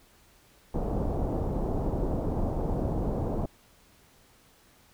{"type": "low-pass noise", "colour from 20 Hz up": "pink", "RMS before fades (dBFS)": -29, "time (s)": [0.74, 3.46], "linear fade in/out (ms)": 5, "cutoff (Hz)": 760, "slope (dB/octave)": 24, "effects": ["pink hiss -60 dBFS RMS until 4.93 s"]}